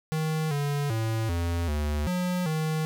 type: tone with pitch steps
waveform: square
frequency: 157.1 / 143.8 / 111.8 / 85.3 / 74.4 / 180.2 / 156.9 Hz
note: D#3 / D3 / A2 / F2 / D2 / F#3 / D#3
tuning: +17 / -36 / +28 / -40 / +23 / -45 / +15 cents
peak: -26 dBFS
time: 0.12-2.85 s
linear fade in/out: 0 ms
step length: 390 ms
effects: none